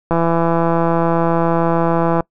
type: click train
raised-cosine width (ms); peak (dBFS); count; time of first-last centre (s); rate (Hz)
1; -3; 351; 0.11-2.206; 167
effects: noise-tail reverb RT60 0.1 s tail -24 dB re dry